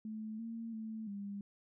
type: tone with pitch steps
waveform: sine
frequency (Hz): 217.4 / 228.3 / 220.3 / 201.1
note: A3 / A#3 / A3 / G3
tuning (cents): -21 / -36 / +2 / +44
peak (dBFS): -40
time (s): 0.05-1.41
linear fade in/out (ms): 2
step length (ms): 340
effects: none